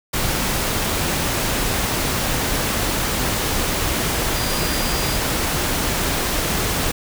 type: tone in noise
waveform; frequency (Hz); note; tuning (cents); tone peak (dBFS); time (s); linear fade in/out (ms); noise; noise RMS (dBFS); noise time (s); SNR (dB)
sine; 4840; D#8; -49; -30; 4.35-5.17; 10; pink; -21; 0.13-6.92; -12
effects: none